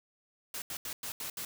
white noise bursts at uneven times, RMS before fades -39 dBFS, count 6, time 0.54-0.62 / 0.7-0.77 / 0.85-0.93 / 1.03-1.12 / 1.2-1.3 / 1.37-1.45 s, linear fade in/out 2 ms, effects none

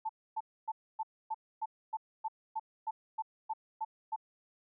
sine tone bursts, 881 Hz, A5, 2 cents sharp, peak -32 dBFS, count 14, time 0.05-4.162 s, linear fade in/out 10 ms, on 43 ms, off 270 ms, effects none

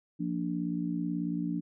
sine chord, Bb major, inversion second, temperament just, 174.81 / 233.1 / 291.4 Hz, F3 / Bb3 / D4, +2 / 0 / -13 cents, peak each -33 / -37 / -33 dBFS, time 0.19-1.61 s, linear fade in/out 20 ms, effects none

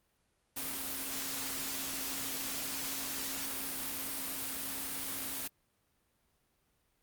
sine tone in noise, 270 Hz, C#4, 45 cents flat, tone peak -49 dBFS, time 0.56-5.48 s, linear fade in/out 10 ms, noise white, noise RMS -38 dBFS, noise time 0.56-5.48 s, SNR -14 dB, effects pink hiss -75 dBFS RMS until 7.02 s + Opus 32 kbps

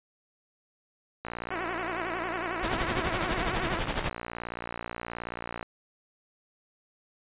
click train, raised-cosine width 0.5 ms, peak -20 dBFS, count 258, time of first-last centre 1.25-5.628 s, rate 58.7 Hz
10% pulse tone with vibrato, 349.2 Hz, F4, in tune, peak -23 dBFS, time 1.51-3.79 s, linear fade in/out 2 ms, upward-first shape sine, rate 11 Hz, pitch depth 150 cents each way
pink noise with tremolo, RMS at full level -27 dBFS, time 2.63-4.09 s, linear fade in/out 2 ms, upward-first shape triangle, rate 12 Hz, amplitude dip 85%
effects resampled to 8000 Hz

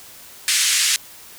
white band-pass noise, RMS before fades -18 dBFS, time 0.48-0.96 s, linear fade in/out 0 ms, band 1700 to 9000 Hz, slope 24 dB/octave, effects white hiss -42 dBFS RMS until 1.38 s

